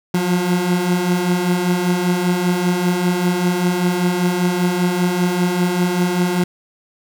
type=beating tone pair; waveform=30% pulse; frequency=174.61 / 179.71 Hz; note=F3 / F3; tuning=0 / +50 cents; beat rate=5.1 Hz; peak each=-19 / -14 dBFS; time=0.14-6.44 s; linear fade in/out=5 ms; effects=none